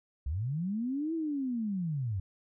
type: linear two-way sweep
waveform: sine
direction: up then down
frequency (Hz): 61.2 to 332.7 to 88.8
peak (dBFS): -30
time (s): 0.26-2.2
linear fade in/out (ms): 5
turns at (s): 1.14
effects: none